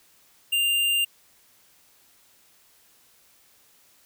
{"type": "tone", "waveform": "square", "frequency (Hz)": 2794, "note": "F7", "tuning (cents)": 0, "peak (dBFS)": -21, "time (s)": [0.52, 1.05], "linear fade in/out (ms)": 10, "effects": ["white hiss -59 dBFS RMS until 4.05 s"]}